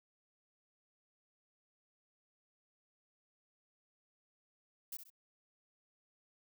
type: noise with echo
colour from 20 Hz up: violet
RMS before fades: -43 dBFS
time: 4.92-4.97 s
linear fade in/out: 5 ms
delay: 66 ms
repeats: 2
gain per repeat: -9 dB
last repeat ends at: 5.102 s
effects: none